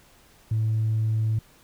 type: tone with tanh clipping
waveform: triangle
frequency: 110 Hz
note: A2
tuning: in tune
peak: -21 dBFS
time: 0.51-1.39 s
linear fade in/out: 5 ms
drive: 5 dB
effects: pink hiss -56 dBFS RMS until 1.63 s

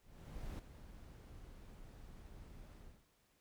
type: noise with ADSR envelope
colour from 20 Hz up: brown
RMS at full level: -44 dBFS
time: 0.01-3.06 s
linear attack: 580 ms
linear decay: 4 ms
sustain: -11 dB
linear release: 250 ms
effects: pink hiss -75 dBFS RMS until 3.4 s

